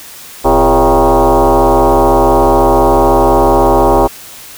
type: tone with frequency modulation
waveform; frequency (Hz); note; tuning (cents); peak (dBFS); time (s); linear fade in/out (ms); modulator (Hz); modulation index
sine; 192; G3; -36; -5; 0.44-4.08; 20; 150; 5.6
effects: white hiss -32 dBFS RMS until 4.57 s